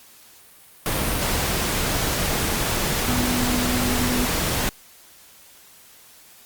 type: tone in noise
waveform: sine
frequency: 246.9 Hz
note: B3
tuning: in tune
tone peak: -23 dBFS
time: 3.08-4.25 s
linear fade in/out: 0 ms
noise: pink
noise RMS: -23 dBFS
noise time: 0.86-4.69 s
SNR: -3 dB
effects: white hiss -49 dBFS RMS until 6.45 s + Opus 48 kbps